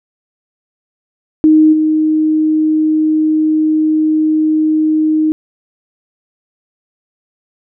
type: tone with level steps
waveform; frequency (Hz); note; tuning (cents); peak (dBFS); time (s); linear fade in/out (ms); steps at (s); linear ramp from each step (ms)
sine; 311.1; D#4; 0; -4 / -9; 1.44-5.32; 0; 1.72; 20
effects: none